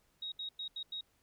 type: tone bursts at uneven times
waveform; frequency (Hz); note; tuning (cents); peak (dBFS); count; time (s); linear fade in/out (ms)
sine; 3782; A#7; +24; -38; 5; 0.22-0.32 / 0.39-0.49 / 0.59-0.68 / 0.76-0.83 / 0.92-1.01; 5
effects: pink hiss -73 dBFS RMS until 1.22 s